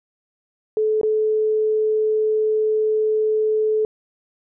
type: tone with dropouts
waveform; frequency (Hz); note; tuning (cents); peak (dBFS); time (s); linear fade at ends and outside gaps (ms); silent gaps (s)
sine; 432.4; A4; -30; -16; 0.77-3.85; 1; 1.013-1.032
effects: none